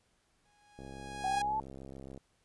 sawtooth tone with exponential growth, 827 Hz, G#5, 8 cents flat, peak -28 dBFS, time 0.45-1.42 s, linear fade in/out 5 ms, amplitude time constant 210 ms
click train, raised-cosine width 2 ms, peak -34 dBFS, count 94, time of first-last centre 0.79-2.176 s, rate 67.1 Hz
sine linear sweep, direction up, 754 to 880 Hz, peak -30 dBFS, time 1.24-1.6 s, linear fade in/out 2 ms
effects pink hiss -73 dBFS RMS until 2.44 s + resampled to 24000 Hz

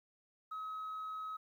sine tone, 1277 Hz, D#6, 45 cents sharp, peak -38 dBFS, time 0.51-1.37 s, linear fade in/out 10 ms, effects tanh soft clip ceiling -38 dBFS + 12-bit

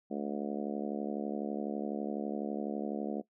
harmonic tone, 72 Hz, D2, 34 cents flat, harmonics 3 / 4 / 5 / 6 / 7 / 8 / 9 / 10, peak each -37 / -39 / -41 / -43 / -44 / -45 / -46 / -47 dBFS, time 0.1-3.22 s, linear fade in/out 20 ms, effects noise-tail reverb RT60 0.1 s tail -18 dB re dry

